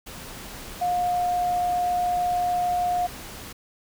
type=tone in noise; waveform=sine; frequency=713 Hz; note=F5; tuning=36 cents sharp; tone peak=-21 dBFS; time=0.81-3.07 s; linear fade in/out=10 ms; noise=pink; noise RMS=-39 dBFS; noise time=0.06-3.53 s; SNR=+15 dB; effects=none